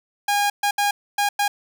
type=tone bursts at uneven times; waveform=sawtooth; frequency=816 Hz; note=G#5; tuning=31 cents flat; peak=-14 dBFS; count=5; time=0.28-0.5 / 0.63-0.71 / 0.78-0.91 / 1.18-1.29 / 1.39-1.48 s; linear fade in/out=5 ms; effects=none